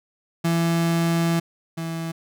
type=tone pair in turn; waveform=35% pulse; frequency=167.4 / 164.52 Hz; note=E3 / E3; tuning=+27 / -3 cents; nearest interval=unison; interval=30 cents; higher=first; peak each=-17 / -25 dBFS; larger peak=first; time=0.44-1.4 / 1.77-2.12 s; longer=first; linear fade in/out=10 ms; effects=none